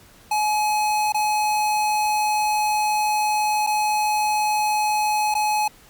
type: tone with dropouts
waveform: square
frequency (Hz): 847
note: G#5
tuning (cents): +34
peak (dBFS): -19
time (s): 0.31-5.68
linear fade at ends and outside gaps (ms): 5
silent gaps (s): 1.123-1.144 / 3.666-3.671 / 5.342-5.35
effects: pink hiss -50 dBFS RMS until 5.89 s + MP3 96 kbps

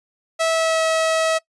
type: tone with pitch glide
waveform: sawtooth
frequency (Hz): 652 to 644.5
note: E5 to E5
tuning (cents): -19 to -39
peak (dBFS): -13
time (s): 0.39-1.39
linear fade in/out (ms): 20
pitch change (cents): -20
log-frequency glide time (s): 0.51-0.82
effects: noise-tail reverb RT60 0.1 s tail -22 dB re dry + resampled to 22050 Hz

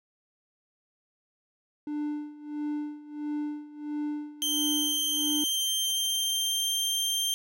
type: tone with tremolo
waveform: triangle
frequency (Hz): 297.2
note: D4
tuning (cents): +21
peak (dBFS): -26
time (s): 1.87-5.44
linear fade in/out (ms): 2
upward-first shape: sine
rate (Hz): 1.5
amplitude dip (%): 85
type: tone with pitch glide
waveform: sawtooth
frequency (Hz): 3136 to 3163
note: G7 to G7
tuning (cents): 0 to +15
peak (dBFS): -23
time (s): 4.42-7.34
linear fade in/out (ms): 0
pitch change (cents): +15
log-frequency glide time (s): 4.79-6.66
effects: none

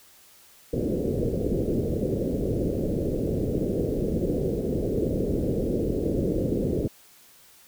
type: low-pass noise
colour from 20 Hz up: white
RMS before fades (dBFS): -26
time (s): 0.73-6.88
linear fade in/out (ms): 5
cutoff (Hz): 510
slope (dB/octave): 48
effects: white hiss -54 dBFS RMS until 7.67 s

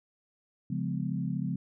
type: chord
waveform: sine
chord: C# dominant seventh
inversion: none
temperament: equal with one note detuned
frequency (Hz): 138.59 / 174.61 / 207.7 / 250.7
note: C#3 / E#3 / G#3 / B3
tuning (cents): 0 / 0 / 0 / +26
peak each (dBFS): -34 / -33 / -36 / -37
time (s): 0.7-1.56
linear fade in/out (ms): 5
effects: none

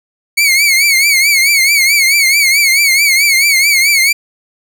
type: tone with vibrato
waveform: sawtooth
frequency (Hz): 2217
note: C#7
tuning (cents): 0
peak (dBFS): -4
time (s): 0.37-4.13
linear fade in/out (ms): 10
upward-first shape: triangle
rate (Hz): 4.6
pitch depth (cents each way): 120
effects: none

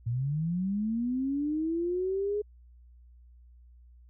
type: linear sweep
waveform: sine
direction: up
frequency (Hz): 112.3 to 421.1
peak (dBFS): -27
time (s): 0.06-2.42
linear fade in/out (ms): 10
effects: added 60 Hz sine -52 dBFS peak until 4.09 s

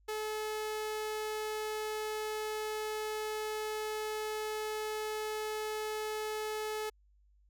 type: tone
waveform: sawtooth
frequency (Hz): 430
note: A4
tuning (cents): -40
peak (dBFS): -31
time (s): 0.08-6.9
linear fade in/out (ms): 10
effects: added 50 Hz sine -63 dBFS peak until 7.49 s

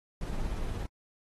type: noise with tremolo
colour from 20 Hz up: brown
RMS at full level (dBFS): -32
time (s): 0.21-0.86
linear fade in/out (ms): 2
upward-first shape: sine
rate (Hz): 17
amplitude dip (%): 30
effects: AAC 32 kbps

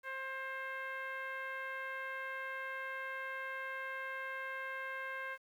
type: tone with low-pass filter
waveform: 10% pulse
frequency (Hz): 530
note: C5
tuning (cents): +22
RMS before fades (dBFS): -42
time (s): 0.03-5.38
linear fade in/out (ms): 50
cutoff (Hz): 1800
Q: 2.4
effects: 11-bit

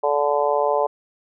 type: harmonic tone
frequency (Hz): 145.3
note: D3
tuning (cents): -18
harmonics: 3 / 4 / 5 / 6 / 7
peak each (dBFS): -23 / -21 / -25 / -24 / -26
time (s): 0.03-0.87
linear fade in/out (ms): 10
effects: none

